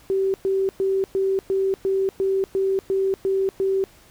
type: tone bursts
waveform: sine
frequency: 385.9 Hz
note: G4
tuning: 27 cents flat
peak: -18 dBFS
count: 11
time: 0.1-3.84 s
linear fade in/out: 0 ms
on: 240 ms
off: 110 ms
effects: pink hiss -52 dBFS RMS until 4.1 s

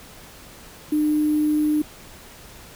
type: tone with sample-and-hold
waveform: sine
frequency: 302.2 Hz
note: D4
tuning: 50 cents sharp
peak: -17 dBFS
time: 0.92-1.82 s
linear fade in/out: 5 ms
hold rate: 11025 Hz
effects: pink hiss -44 dBFS RMS until 2.75 s

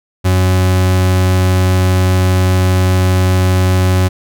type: tone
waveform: 40% pulse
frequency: 92.5 Hz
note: F#2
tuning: in tune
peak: -8 dBFS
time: 0.24-4.09 s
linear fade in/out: 20 ms
effects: none

